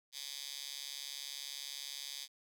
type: tone with high-pass filter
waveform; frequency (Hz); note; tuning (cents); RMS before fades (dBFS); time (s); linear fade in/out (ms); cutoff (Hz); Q
10% pulse; 140; C#3; +18; -45; 0.12-2.28; 50; 4100; 2.2
effects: none